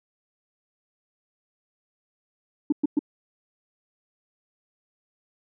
sine tone bursts, 293.7 Hz, D4, in tune, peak -16 dBFS, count 3, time 2.7-2.992 s, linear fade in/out 5 ms, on 24 ms, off 110 ms, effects tanh soft clip ceiling -14 dBFS

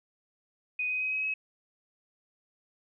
sine tone with pitch steps, 2492 / 2509 / 2527 / 2544 / 2562 Hz, D#7 / D#7 / D#7 / D#7 / E7, +2 / +14 / +26 / +38 / -50 cents, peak -28 dBFS, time 0.79-1.34 s, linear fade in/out 5 ms, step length 110 ms, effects none

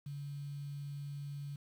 sine tone with quantisation, 142.7 Hz, D3, 49 cents flat, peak -40 dBFS, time 0.06-1.56 s, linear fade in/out 5 ms, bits 10, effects none

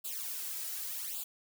blue noise with flanger, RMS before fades -39 dBFS, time 0.04-1.24 s, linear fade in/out 10 ms, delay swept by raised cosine 0.25 to 3.15 ms, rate 0.87 Hz, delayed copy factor +0.9, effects none

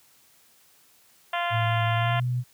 harmonic tone, 346.8 Hz, F4, 12 cents flat, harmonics 2 / 3 / 4 / 5 / 6 / 7 / 8 / 9 / 10, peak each -28 / -31 / -34 / -34 / -36 / -41 / -37 / -38 / -44 dBFS, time 1.33-2.2 s, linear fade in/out 5 ms
sine tone with pitch glide, 111.8 to 124.05 Hz, A2 to B2, +28 to +8 cents, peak -23 dBFS, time 1.5-2.44 s, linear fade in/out 50 ms, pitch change +180 cents, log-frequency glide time 1.96-2.19 s
effects white hiss -59 dBFS RMS until 2.53 s + high-pass 60 Hz 12 dB/octave

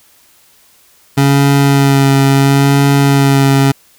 25% pulse tone with vibrato, 138.59 Hz, C#3, in tune, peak -3 dBFS, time 1.17-3.72 s, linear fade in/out 10 ms, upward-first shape sine, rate 0.73 Hz, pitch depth 20 cents each way, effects white hiss -48 dBFS RMS until 3.98 s

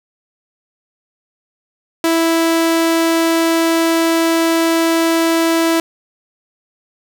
sawtooth tone, 329.6 Hz, E4, in tune, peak -8 dBFS, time 2.04-5.8 s, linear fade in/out 2 ms, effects 8-bit

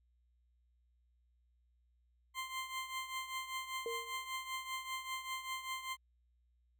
20% pulse tone with tremolo, 1046.5 Hz, C6, in tune, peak -32 dBFS, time 2.34-5.97 s, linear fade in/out 50 ms, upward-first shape triangle, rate 5.1 Hz, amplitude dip 75%
sine tone with exponential decay, 463.7 Hz, A#4, 9 cents flat, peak -35 dBFS, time 3.86-4.26 s, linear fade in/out 1 ms, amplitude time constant 86 ms
effects added 60 Hz sine -70 dBFS peak until 6.79 s

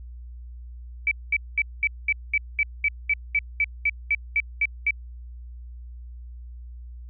sine tone bursts, 2301 Hz, D7, 36 cents flat, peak -18 dBFS, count 16, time 1.07-4.908 s, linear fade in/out 2 ms, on 43 ms, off 210 ms, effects added 60 Hz sine -37 dBFS peak until 7.09 s

